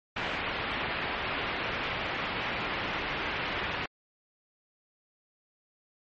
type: low-pass noise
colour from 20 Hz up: white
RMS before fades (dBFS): -33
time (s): 0.16-3.86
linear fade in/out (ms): 5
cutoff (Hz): 2800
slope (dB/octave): 24
effects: MP3 32 kbps